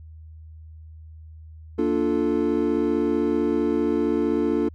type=chord; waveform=triangle; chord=Bb major seventh; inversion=none; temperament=equal; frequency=233.1 / 293.7 / 349.2 / 440 Hz; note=Bb3 / D4 / F4 / A4; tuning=0 / 0 / 0 / 0 cents; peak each=-25 / -22 / -23 / -24 dBFS; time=1.78-4.69 s; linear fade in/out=10 ms; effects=added 79 Hz sine -40 dBFS peak until 4.74 s